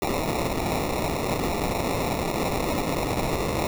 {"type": "noise with sample-and-hold", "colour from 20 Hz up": "white", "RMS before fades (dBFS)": -26, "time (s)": [0.02, 3.67], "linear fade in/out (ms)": 0, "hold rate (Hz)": 1575, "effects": []}